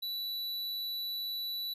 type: tone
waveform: square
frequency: 3951 Hz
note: B7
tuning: in tune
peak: -35 dBFS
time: 0.02-1.74 s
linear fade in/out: 10 ms
effects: resampled to 32000 Hz